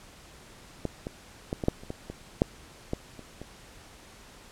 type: clicks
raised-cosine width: 2 ms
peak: -15 / -20 / -16 / -17 / -8 / -29 / -20 / -23 / -7 / -15 / -30 / -26 dBFS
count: 12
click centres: 0.853 / 1.069 / 1.529 / 1.638 / 1.684 / 1.835 / 1.904 / 2.1 / 2.419 / 2.934 / 3.193 / 3.416 s
effects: pink hiss -51 dBFS RMS until 4.51 s + low-pass 10000 Hz 12 dB/octave